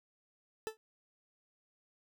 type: tone with exponential decay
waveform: 40% pulse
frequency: 439 Hz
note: A4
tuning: 4 cents flat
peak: -31 dBFS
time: 0.67-0.77 s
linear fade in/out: 0 ms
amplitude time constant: 21 ms
effects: none